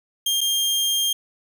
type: tone with dropouts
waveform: sawtooth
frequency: 3205 Hz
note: G7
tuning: 38 cents sharp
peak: -16 dBFS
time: 0.26-1.13 s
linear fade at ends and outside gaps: 5 ms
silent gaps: 0.408-0.412 s
effects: none

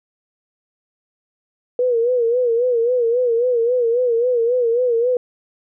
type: tone with vibrato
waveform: sine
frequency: 480.5 Hz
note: B4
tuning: 48 cents flat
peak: -14 dBFS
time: 1.79-5.17 s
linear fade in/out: 2 ms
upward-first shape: sine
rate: 3.7 Hz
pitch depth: 90 cents each way
effects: none

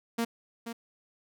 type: tone with echo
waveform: sawtooth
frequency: 231.7 Hz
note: A#3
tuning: 10 cents flat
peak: -23 dBFS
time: 0.18-0.25 s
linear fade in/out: 10 ms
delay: 480 ms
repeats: 1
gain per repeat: -9 dB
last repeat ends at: 0.73 s
effects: none

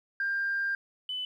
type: tone pair in turn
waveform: sine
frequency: 1595 / 3001 Hz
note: G6 / F#7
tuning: +30 / +24 cents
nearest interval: major seventh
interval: 1094 cents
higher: second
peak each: -26 / -31 dBFS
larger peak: first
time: 0.2-0.75 / 1.09-1.25 s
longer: first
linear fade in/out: 2 ms
effects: tanh soft clip ceiling -23 dBFS + 11-bit

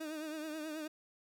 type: tone with vibrato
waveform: 30% pulse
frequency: 310 Hz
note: D#4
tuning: 6 cents flat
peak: -37 dBFS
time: 0-0.88 s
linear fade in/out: 10 ms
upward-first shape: triangle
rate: 9.3 Hz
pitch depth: 71 cents each way
effects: 13-bit

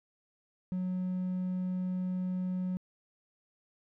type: tone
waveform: triangle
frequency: 183.4 Hz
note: F#3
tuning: 15 cents flat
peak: -28 dBFS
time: 0.72-2.77 s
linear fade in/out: 0 ms
effects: tanh soft clip ceiling -24 dBFS

